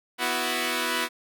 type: chord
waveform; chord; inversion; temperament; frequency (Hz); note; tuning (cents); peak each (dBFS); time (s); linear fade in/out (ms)
5% pulse; B suspended fourth; none; equal; 246.9 / 329.6 / 370; B3 / E4 / F#4; 0 / 0 / 0; -18; 0.18-1.09; 50
effects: none